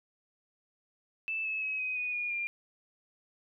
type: tone with pitch steps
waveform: sine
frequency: 2637 / 2596 / 2556 / 2516 / 2478 / 2439 / 2401 Hz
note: E7 / E7 / D#7 / D#7 / D#7 / D#7 / D7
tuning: 0 / -27 / +46 / +19 / -8 / -35 / +38 cents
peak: -31 dBFS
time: 1.28-2.47 s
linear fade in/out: 0 ms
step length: 170 ms
effects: none